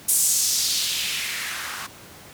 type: noise with band-pass filter sweep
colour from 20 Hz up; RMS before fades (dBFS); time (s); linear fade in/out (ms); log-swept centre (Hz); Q
blue; -24; 0.08-1.87; 10; 9400 to 1100; 1.9
effects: pink hiss -44 dBFS RMS until 2.33 s + high-pass 80 Hz 12 dB/octave